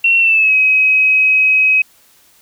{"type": "tone with pitch glide", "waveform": "sine", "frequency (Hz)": [2722, 2540], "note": ["F7", "D#7"], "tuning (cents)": [-45, 35], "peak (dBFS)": -8, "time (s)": [0.04, 1.82], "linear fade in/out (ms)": 5, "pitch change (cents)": -120, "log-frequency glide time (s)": [0.19, 0.54], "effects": ["white hiss -50 dBFS RMS until 2.41 s"]}